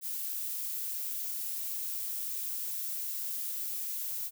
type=noise; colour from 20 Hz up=violet; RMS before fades=-36 dBFS; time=0.01-4.31 s; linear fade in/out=50 ms; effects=none